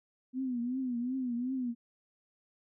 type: tone with vibrato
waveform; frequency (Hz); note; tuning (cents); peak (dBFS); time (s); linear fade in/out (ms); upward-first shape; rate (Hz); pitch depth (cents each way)
sine; 250; B3; +21; -31; 0.33-1.75; 50; triangle; 2.7; 120
effects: none